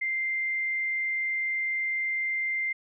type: tone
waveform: sine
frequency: 2092 Hz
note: C7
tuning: 1 cent flat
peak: -26 dBFS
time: 0.01-2.73 s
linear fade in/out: 10 ms
effects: none